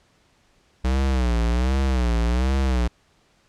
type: tone with vibrato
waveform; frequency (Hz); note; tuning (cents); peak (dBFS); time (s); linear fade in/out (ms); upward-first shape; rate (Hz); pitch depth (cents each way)
square; 62.1; B1; +10; -19; 0.84-2.88; 10; sine; 1.3; 140
effects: pink hiss -61 dBFS RMS until 3.48 s + low-pass 7000 Hz 12 dB/octave